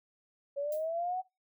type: linear sweep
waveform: sine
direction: up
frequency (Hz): 554.4 to 753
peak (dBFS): -31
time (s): 0.56-1.22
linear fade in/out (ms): 20
type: noise with exponential decay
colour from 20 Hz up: violet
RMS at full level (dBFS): -43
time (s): 0.72-0.89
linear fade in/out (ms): 2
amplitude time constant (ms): 36
effects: noise-tail reverb RT60 0.2 s tail -20 dB re dry